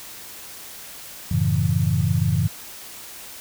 sine chord, F# minor seventh, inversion none, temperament equal, 92.5 / 110 / 138.59 / 164.81 Hz, F#2 / A2 / C#3 / E3, 0 / 0 / 0 / 0 cents, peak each -23 dBFS, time 1.31-2.48 s, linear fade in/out 5 ms, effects white hiss -39 dBFS RMS until 3.4 s

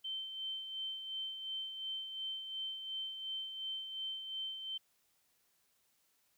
sine tone with tremolo, 3100 Hz, G7, 20 cents flat, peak -37 dBFS, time 0.04-4.78 s, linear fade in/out 10 ms, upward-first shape sine, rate 2.8 Hz, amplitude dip 50%, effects white hiss -75 dBFS RMS until 6.37 s

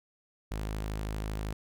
sawtooth tone, 52.7 Hz, G#1, 26 cents sharp, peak -29 dBFS, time 0.51-1.53 s, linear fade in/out 5 ms, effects none

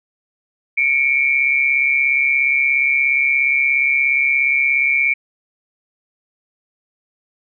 sine tone pair together, 2207 / 2344 Hz, C#7 / D7, -8 / -4 cents, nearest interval minor second, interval 104 cents, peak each -17 / -15 dBFS, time 0.77-5.14 s, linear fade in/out 10 ms, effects none

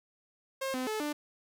sawtooth tone with pitch steps, 535 / 256.1 / 432.4 / 296.3 Hz, C5 / C4 / A4 / D4, +38 / -37 / -30 / +15 cents, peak -28 dBFS, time 0.61-1.13 s, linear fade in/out 10 ms, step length 130 ms, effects none

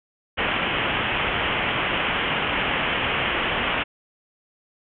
white low-pass noise, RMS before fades -24 dBFS, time 0.37-3.84 s, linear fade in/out 20 ms, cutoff 3200 Hz, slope 96 dB/octave, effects none

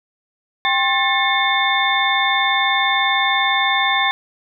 sine tone cluster, 789 / 1066 / 1771 / 2173 / 3569 Hz, G5 / C6 / A6 / C#7 / A7, +11 / +32 / +11 / -35 / +24 cents, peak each -21 dBFS, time 0.65-4.11 s, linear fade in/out 0 ms, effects none

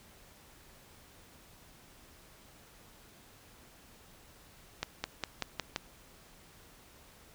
accelerating click train, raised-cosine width 0.2 ms, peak -15 dBFS, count 6, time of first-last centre 4.83-5.761 s, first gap 210 ms, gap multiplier 0.94, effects pink hiss -58 dBFS RMS until 7.34 s

